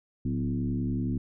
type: tone with frequency modulation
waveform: sine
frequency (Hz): 179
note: F3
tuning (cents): +43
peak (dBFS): -26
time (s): 0.25-1.18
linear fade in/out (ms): 5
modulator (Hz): 70.7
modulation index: 1.6
effects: none